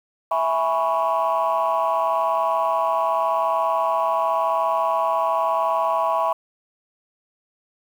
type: chord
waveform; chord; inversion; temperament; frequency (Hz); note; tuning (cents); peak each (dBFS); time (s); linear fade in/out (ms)
sine; C# minor seventh; first; equal; 659.3 / 830.6 / 987.8 / 1108.7; E5 / G#5 / B5 / C#6; 0 / 0 / 0 / 0; -22 / -25 / -22 / -23; 0.31-6.33; 5
effects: tanh soft clip ceiling -12 dBFS + 8-bit